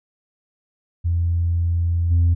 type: tone with level steps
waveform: sine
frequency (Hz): 85.3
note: F2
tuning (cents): -40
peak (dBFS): -16 / -11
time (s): 1.04-2.35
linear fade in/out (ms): 20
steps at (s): 2.1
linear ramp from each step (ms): 20
effects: tanh soft clip ceiling -11 dBFS